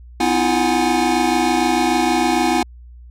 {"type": "tone cluster", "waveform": "square", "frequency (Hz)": [252.3, 317.4, 344.1, 733, 824], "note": ["B3", "D#4", "F4", "F#5", "G#5"], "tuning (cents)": [37, 35, -26, -16, -14], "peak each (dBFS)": -22, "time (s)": [0.2, 2.63], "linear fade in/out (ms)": 5, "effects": ["added 60 Hz sine -37 dBFS peak until 3.1 s", "low-pass 10000 Hz 12 dB/octave"]}